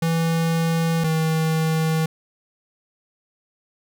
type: tone pair in turn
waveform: square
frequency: 164.81 / 159.75 Hz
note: E3 / D#3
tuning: 0 / +46 cents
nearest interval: minor second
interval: 54 cents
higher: first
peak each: -19 dBFS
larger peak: neither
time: 0.02-1.04 / 1.04-2.06 s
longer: neither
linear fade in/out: 5 ms
effects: none